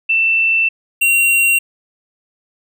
sine / square tone pair in turn, 2672 / 2749 Hz, E7 / F7, +23 / -28 cents, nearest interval unison, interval 49 cents, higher second, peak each -11 dBFS, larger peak neither, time 0.09-0.69 / 1.01-1.59 s, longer first, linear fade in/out 10 ms, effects none

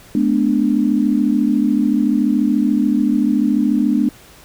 sine chord, G# diminished, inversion none, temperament equal with one note detuned, 213 / 246.9 / 293.7 Hz, G#3 / B3 / D4, +44 / 0 / 0 cents, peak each -17 dBFS, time 0.15-4.09 s, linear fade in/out 2 ms, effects pink hiss -44 dBFS RMS until 4.44 s

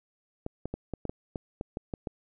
clicks, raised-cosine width 2 ms, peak -20 dBFS, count 11, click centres 0.464 / 0.656 / 0.74 / 0.937 / 1.053 / 1.095 / 1.358 / 1.611 / 1.771 / 1.938 / 2.072 s, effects none

